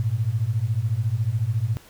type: beating tone pair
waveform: sine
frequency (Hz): 103.83 / 117.83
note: G#2 / A#2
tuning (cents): 0 / +19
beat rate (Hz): 14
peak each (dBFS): -24 / -23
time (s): 0-1.77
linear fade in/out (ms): 0
effects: pink hiss -50 dBFS RMS until 1.89 s